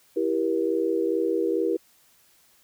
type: chord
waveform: sine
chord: E diminished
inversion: none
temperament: equal with one note detuned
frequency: 329.6 / 392 / 476.5 Hz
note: E4 / G4 / Bb4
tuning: 0 / 0 / +38 cents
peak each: -26 dBFS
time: 0.16-1.77 s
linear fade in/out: 10 ms
effects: white hiss -60 dBFS RMS until 2.63 s